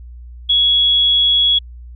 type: tone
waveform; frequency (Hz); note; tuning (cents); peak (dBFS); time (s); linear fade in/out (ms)
sine; 3350; G#7; +14; -10; 0.49-1.59; 10
effects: added 60 Hz sine -32 dBFS peak until 1.95 s